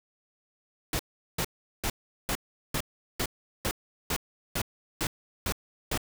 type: noise bursts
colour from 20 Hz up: pink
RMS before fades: -29 dBFS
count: 12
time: 0.93-5.976 s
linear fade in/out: 2 ms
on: 63 ms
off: 390 ms
effects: none